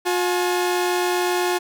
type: tone pair together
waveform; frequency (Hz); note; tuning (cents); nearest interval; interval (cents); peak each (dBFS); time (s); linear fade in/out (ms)
sawtooth; 358.2 / 851.9; F4 / G#5; +44 / +44; octave + minor third; 1500; -16 / -22; 0.05-1.59; 20
effects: none